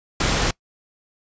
pink noise, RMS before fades -20 dBFS, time 0.2-0.51 s, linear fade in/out 5 ms, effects noise-tail reverb RT60 0.1 s tail -23 dB re dry + resampled to 16000 Hz

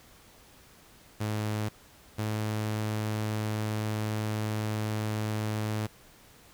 sawtooth tone pair in turn, 106.7 / 107.57 Hz, G#2 / A2, +47 / -39 cents, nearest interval unison, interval 14 cents, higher second, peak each -25 dBFS, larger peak neither, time 1.2-1.69 / 2.18-5.87 s, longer second, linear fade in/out 10 ms, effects pink hiss -56 dBFS RMS until 6.53 s

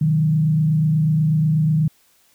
sine tone with frequency modulation, 155.56 Hz, D#3, in tune, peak -14 dBFS, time 0.01-1.88 s, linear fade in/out 5 ms, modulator 28.2 Hz, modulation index 0.51, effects white hiss -58 dBFS RMS until 2.34 s

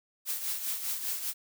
blue noise with tremolo, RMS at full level -31 dBFS, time 0.25-1.34 s, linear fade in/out 50 ms, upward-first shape triangle, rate 5 Hz, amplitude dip 65%, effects none

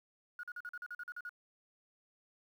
sine tone bursts, 1447 Hz, F#6, 39 cents flat, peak -40 dBFS, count 11, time 0.39-1.293 s, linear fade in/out 2 ms, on 43 ms, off 43 ms, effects tanh soft clip ceiling -36 dBFS + 11-bit

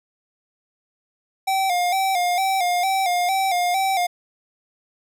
square tone with vibrato, 740 Hz, F#5, in tune, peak -19 dBFS, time 1.47-4.07 s, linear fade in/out 10 ms, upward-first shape square, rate 2.2 Hz, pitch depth 72 cents each way, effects none

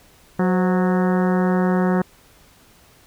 harmonic tone with a mistuned harmonic, 183.9 Hz, F#3, 10 cents flat, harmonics 1 / 2 / 3 / 4 / 5 / 6 / 7 / 8 / 9 / 10, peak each -17 / -23 / -27 / -29 / -31 / -33 / -34 / -35 / -36 / -37 dBFS, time 0.39-2.02 s, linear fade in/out 5 ms, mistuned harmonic 3, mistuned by -70 cents, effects pink hiss -52 dBFS RMS until 3.06 s

